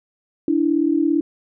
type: tone pair together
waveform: sine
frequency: 291.7 / 329.6 Hz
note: D4 / E4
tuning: -12 / 0 cents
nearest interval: major second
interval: 212 cents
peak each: -18 dBFS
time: 0.48-1.21 s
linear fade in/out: 2 ms
effects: none